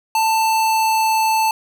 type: tone with pitch glide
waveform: square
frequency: 887 to 881.9 Hz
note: A5 to A5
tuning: +14 to +4 cents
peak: -15 dBFS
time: 0.15-1.51 s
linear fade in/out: 2 ms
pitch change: -10 cents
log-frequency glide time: 0.38-1.12 s
effects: none